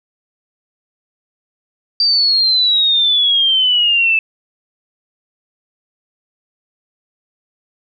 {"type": "exponential sweep", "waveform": "sine", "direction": "down", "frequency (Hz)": [4699, 2620], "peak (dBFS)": -10, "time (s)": [2, 4.19], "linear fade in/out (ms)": 2, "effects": []}